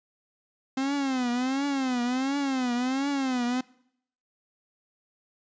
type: tone with vibrato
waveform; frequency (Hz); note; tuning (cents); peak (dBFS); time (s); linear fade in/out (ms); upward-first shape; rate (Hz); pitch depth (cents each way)
45% pulse; 261.6; C4; 0; -25; 0.77-3.61; 5; triangle; 1.4; 160
effects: noise-tail reverb RT60 0.7 s tail -22 dB re dry + resampled to 16000 Hz